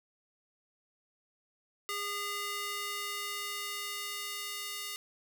square tone with high-pass filter sweep, 407.4 Hz, G#4, 33 cents flat, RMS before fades -38 dBFS, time 1.89-4.96 s, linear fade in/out 0 ms, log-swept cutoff 1100 to 2600 Hz, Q 0.7, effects none

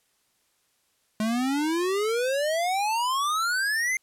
square exponential sweep, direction up, 211.7 to 2117 Hz, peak -24 dBFS, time 1.2-3.97 s, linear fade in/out 2 ms, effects white hiss -69 dBFS RMS until 4.02 s + low-pass 12000 Hz 12 dB/octave

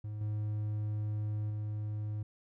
triangle tone with level steps, 105.9 Hz, G#2, 34 cents sharp, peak -35 / -30 / -32 dBFS, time 0.04-2.23 s, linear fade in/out 5 ms, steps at 0.21 / 1.5 s, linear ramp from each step 2 ms, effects none

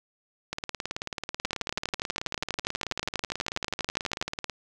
two click trains, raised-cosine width 0.2 ms, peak -14 / -10 dBFS, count 74 / 35, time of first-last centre 0.53-4.497 / 1.45-4.214 s, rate 18.4 / 12.3 Hz, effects none

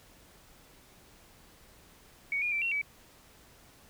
sine tone with pitch steps, 2238 / 2429 / 2337 / 2730 / 2287 Hz, C#7 / D#7 / D7 / F7 / D7, +16 / -42 / -9 / -40 / -47 cents, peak -28 dBFS, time 2.32-2.815 s, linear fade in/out 2 ms, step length 99 ms, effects pink hiss -58 dBFS RMS until 3.89 s

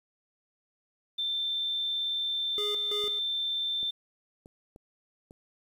sine tone, 3561 Hz, A7, 20 cents sharp, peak -28 dBFS, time 1.18-3.91 s, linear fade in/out 10 ms
square tone with tremolo, 415.9 Hz, G#4, 2 cents sharp, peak -34 dBFS, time 2.58-3.19 s, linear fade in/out 0 ms, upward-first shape square, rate 3 Hz, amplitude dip 80%
clicks, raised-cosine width 2 ms, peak -36 dBFS, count 5, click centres 3.04 / 3.83 / 4.459 / 4.761 / 5.309 s
effects 10-bit

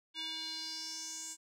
square tone with band-pass filter sweep, 319.8 Hz, D#4, 48 cents sharp, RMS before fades -42 dBFS, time 0.14-1.37 s, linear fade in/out 50 ms, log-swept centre 3300 to 7600 Hz, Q 4.9, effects none

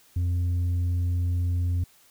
sine tone with tanh clipping, 88 Hz, F2, 14 cents sharp, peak -23 dBFS, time 0.16-1.84 s, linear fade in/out 5 ms, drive 3 dB, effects white hiss -58 dBFS RMS until 2.1 s

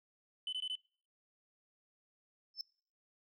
sine tone bursts, 3021 Hz, F#7, 35 cents sharp, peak -34 dBFS, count 4, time 0.47-0.754 s, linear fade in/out 2 ms, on 56 ms, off 20 ms
sine tone with exponential growth, 5274 Hz, E8, in tune, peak -32 dBFS, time 2.54-2.61 s, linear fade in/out 1 ms, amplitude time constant 15 ms
effects noise-tail reverb RT60 0.5 s tail -26 dB re dry + tanh soft clip ceiling -34 dBFS

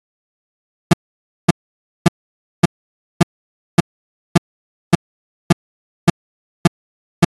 35% pulse tone bursts, 171.2 Hz, F3, 34 cents flat, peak -3 dBFS, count 12, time 0.91-7.248 s, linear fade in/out 5 ms, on 24 ms, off 550 ms, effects AAC 32 kbps

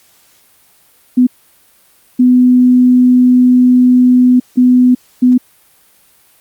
sine tone bursts at uneven times, 250 Hz, B3, 21 cents sharp, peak -4 dBFS, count 4, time 1.17-1.27 / 2.19-4.4 / 4.57-4.95 / 5.22-5.38 s, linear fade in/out 10 ms, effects white hiss -49 dBFS RMS until 6.4 s + Opus 48 kbps

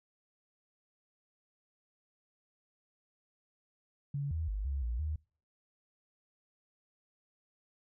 sine tone with pitch steps, 141.7 / 80.3 / 50.4 / 68.9 / 58.6 / 76.8 Hz, C#3 / E2 / G1 / C#2 / A#1 / D#2, +38 / -45 / +49 / -10 / +10 / -22 cents, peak -32 dBFS, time 4.14-5.16 s, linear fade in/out 5 ms, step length 170 ms, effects noise-tail reverb RT60 0.4 s tail -25 dB re dry

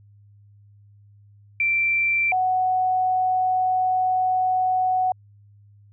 sine tone pair in turn, 2349 / 742 Hz, D7 / F#5, 0 / +5 cents, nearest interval octave + minor sixth, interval 1995 cents, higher first, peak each -18 dBFS, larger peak neither, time 1.6-2.32 / 2.32-5.12 s, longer second, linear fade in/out 2 ms, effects added 102 Hz sine -49 dBFS peak until 5.92 s

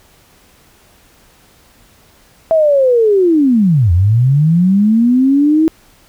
sine linear two-way sweep, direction down then up, 659.3 to 82.41 to 324.1 Hz, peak -7 dBFS, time 2.51-5.68 s, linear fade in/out 0 ms, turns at 3.92 s, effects pink hiss -48 dBFS RMS until 6.08 s

